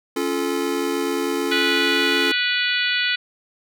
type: chord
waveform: square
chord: Db augmented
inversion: none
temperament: just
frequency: 277.2 / 346.5 / 433.1 Hz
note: Db4 / F4 / A4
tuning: 0 / -14 / -27 cents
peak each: -26 dBFS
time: 0.16-2.32 s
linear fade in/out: 5 ms
type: harmonic tone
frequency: 491.4 Hz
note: B4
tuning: 9 cents flat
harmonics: 3 / 4 / 5 / 6 / 7 / 8 / 9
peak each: -24 / -26 / -25 / -26 / -27 / -30 / -30 dBFS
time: 1.51-3.16 s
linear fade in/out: 10 ms
effects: none